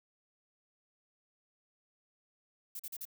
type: noise bursts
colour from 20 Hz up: violet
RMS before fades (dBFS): -42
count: 4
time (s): 2.75-3.053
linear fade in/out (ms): 5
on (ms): 45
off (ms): 41
effects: none